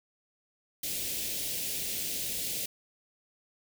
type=band-stop noise; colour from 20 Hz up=white; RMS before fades=-34 dBFS; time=0.83-2.66 s; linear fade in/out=5 ms; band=580 to 2300 Hz; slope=24 dB/octave; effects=none